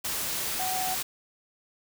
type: tone in noise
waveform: sine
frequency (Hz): 747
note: F#5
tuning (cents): +16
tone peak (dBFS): -30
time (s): 0.59-0.95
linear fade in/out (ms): 10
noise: white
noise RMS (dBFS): -31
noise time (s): 0.04-1.03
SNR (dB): -2
effects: none